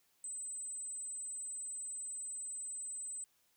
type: tone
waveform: sine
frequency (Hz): 8090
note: B8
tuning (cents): +41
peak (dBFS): -39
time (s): 0.24-3.24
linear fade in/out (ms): 2
effects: tanh soft clip ceiling -38 dBFS + white hiss -74 dBFS RMS until 3.56 s